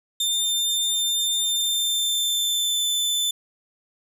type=tone with pitch glide; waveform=sawtooth; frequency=3598 to 3526 Hz; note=A7 to A7; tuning=+38 to +3 cents; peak=-18 dBFS; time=0.2-3.31 s; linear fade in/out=5 ms; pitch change=-35 cents; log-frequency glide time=1.52-2.88 s; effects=none